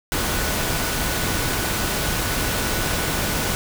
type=tone in noise; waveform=sine; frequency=1480 Hz; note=F#6; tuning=in tune; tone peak=-34 dBFS; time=0.12-3.55 s; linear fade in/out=0 ms; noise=pink; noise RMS=-23 dBFS; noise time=0.12-3.55 s; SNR=-14 dB; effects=none